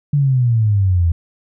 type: exponential sweep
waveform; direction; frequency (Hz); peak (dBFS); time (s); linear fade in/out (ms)
sine; down; 147.5 to 81.7; -11; 0.13-1.12; 5
effects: none